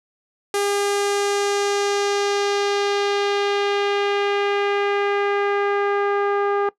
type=tone with low-pass filter sweep; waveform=sawtooth; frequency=404.2 Hz; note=G#4; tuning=47 cents flat; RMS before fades=-21 dBFS; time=0.54-6.69 s; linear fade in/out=2 ms; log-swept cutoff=10000 to 1300 Hz; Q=1.4; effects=noise-tail reverb RT60 0.1 s tail -19 dB re dry